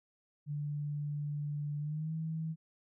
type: tone with pitch glide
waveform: sine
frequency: 146.83 to 160.12 Hz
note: D3 to D#3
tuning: 0 to +50 cents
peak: -34 dBFS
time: 0.46-2.56 s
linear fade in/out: 50 ms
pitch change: +150 cents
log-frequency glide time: 1.79-2.13 s
effects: none